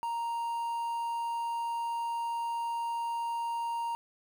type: tone with quantisation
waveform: triangle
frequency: 932.3 Hz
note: A#5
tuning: in tune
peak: -29 dBFS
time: 0.03-3.95 s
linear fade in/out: 0 ms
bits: 9
effects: none